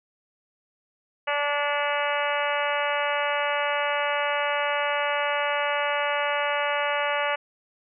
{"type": "harmonic tone with a mistuned harmonic", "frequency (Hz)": 290, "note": "D4", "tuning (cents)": -22, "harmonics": [2, 3, 4, 5, 6, 7, 8, 9, 10], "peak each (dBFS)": [-28, -30, -31, -32, -33, -33, -34, -35, -35], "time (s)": [1.27, 7.36], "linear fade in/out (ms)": 10, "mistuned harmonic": 8, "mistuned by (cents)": -24, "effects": []}